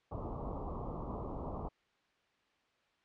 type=low-pass noise; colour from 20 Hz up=pink; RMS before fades=-41 dBFS; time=0.11-1.69 s; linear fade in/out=10 ms; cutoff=1200 Hz; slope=96 dB/octave; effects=white hiss -73 dBFS RMS until 3.04 s + low-pass 3000 Hz 12 dB/octave